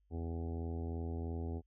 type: harmonic tone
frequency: 83 Hz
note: E2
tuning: 12 cents sharp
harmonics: 1 / 2 / 3 / 4 / 5 / 6 / 7 / 8 / 9 / 10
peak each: -38 / -49 / -45 / -49 / -48 / -56 / -60 / -61 / -55 / -62 dBFS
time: 0.1-1.62 s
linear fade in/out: 50 ms
effects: added 50 Hz sine -70 dBFS peak until 1.66 s